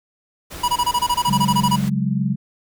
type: noise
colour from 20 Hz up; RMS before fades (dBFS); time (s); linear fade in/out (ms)
pink; -34; 0.5-1.9; 20
type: tone bursts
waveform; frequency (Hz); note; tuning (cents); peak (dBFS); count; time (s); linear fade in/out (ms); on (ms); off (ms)
square; 972; B5; -28; -16; 15; 0.63-1.762; 10; 54; 23
type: chord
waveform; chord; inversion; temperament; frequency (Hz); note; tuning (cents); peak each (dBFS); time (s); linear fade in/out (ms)
sine; C# suspended fourth; none; equal with one note detuned; 138.59 / 185 / 206.1; C#3 / F#3 / G#3; 0 / 0 / -13; -22; 1.27-2.36; 20
effects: none